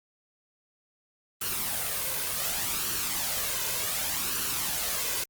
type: noise with flanger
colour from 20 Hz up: white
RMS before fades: -30 dBFS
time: 1.41-5.24 s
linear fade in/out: 5 ms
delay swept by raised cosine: 0.68 to 1.98 ms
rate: 0.67 Hz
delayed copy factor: +0.5
effects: Opus 24 kbps